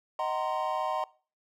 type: chord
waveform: triangle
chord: C half-diminished seventh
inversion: first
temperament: equal with one note detuned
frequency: 622.3 / 754.2 / 932.3 / 1046.5 Hz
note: Eb5 / Gb5 / Bb5 / C6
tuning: 0 / +33 / 0 / 0 cents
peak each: -32 dBFS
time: 0.19-1.04 s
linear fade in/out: 2 ms
effects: noise-tail reverb RT60 0.4 s tail -22 dB re dry